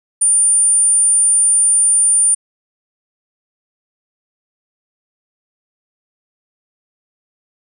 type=tone; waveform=sine; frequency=9210 Hz; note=D9; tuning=35 cents flat; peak=-9 dBFS; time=0.21-2.35 s; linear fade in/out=10 ms; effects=none